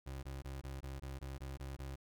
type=tone bursts; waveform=30% pulse; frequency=67.3 Hz; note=C2; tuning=49 cents sharp; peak=-40 dBFS; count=10; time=0.06-1.958 s; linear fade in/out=10 ms; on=170 ms; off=22 ms; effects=none